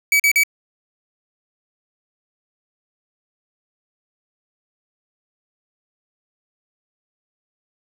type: tone bursts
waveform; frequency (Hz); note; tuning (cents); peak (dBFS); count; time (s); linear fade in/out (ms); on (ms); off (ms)
45% pulse; 2282; C#7; +50; -12; 3; 0.12-0.435; 2; 77; 42
effects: none